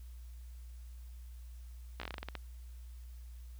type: slowing click train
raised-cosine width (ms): 0.3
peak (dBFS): -24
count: 11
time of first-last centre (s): 2-2.353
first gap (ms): 15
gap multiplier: 1.18
effects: added 60 Hz sine -46 dBFS peak until 3.59 s + white hiss -67 dBFS RMS until 3.59 s